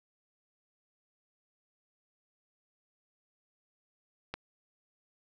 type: click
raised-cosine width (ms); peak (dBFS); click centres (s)
0.3; -20; 4.34
effects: none